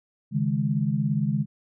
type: chord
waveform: sine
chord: C# suspended second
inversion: none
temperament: just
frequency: 138.59 / 155.92 / 207.9 Hz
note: C#3 / D#3 / G#3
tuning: 0 / +4 / +2 cents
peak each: -26 dBFS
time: 0.31-1.46 s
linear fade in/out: 50 ms
effects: none